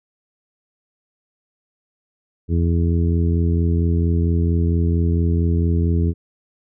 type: harmonic tone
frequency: 84.4 Hz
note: E2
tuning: 41 cents sharp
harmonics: 1 / 2 / 3 / 4 / 5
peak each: -16 / -22 / -26 / -28 / -30 dBFS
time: 2.48-6.14 s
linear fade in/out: 50 ms
effects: none